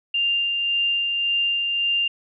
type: tone with tremolo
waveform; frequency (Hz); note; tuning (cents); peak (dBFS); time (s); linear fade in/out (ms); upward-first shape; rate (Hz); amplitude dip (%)
sine; 2794; F7; 0; -18; 0.14-2.08; 5; sine; 1.8; 30
effects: none